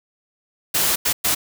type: noise bursts at uneven times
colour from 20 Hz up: white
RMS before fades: -19 dBFS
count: 3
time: 0.74-0.96 / 1.05-1.13 / 1.24-1.35 s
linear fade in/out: 10 ms
effects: none